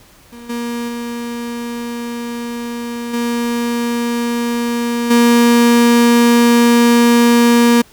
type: tone with level steps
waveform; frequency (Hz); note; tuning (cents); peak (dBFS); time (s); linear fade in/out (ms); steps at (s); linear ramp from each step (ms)
35% pulse; 236.9; A#3; +28; -31 / -18 / -20 / -14 / -6; 0.32-7.82; 10; 0.49 / 0.88 / 3.13 / 5.1; 10
effects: pink hiss -46 dBFS RMS until 7.92 s